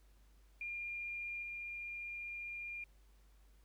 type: tone with level steps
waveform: sine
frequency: 2405 Hz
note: D7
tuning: 41 cents sharp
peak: -40 / -42 dBFS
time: 0.61-2.84 s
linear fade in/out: 2 ms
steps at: 1.42 s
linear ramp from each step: 10 ms
effects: added 50 Hz sine -62 dBFS peak until 3.64 s + pink hiss -74 dBFS RMS until 3.64 s